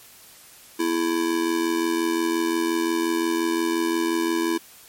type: tone with amplitude modulation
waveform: square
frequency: 332.2 Hz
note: E4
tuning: 13 cents sharp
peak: -18 dBFS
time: 0.79-4.58 s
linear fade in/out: 10 ms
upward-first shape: sine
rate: 85.7 Hz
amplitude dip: 75%
effects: white hiss -48 dBFS RMS until 4.88 s + MP3 64 kbps